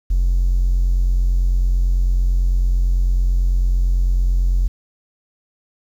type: tone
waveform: triangle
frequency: 44.51 Hz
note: F1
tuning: 34 cents sharp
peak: -10 dBFS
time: 0.1-4.68 s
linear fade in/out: 10 ms
effects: tanh soft clip ceiling -9 dBFS + 8-bit